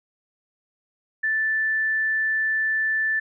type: tone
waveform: sine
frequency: 1760 Hz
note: A6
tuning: in tune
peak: -20 dBFS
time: 1.23-3.2 s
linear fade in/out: 10 ms
effects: none